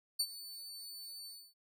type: tone with ADSR envelope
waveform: sawtooth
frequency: 4502 Hz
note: C#8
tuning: 26 cents sharp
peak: -26 dBFS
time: 0.19-1.54 s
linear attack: 11 ms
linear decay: 57 ms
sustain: -17 dB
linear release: 280 ms
effects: none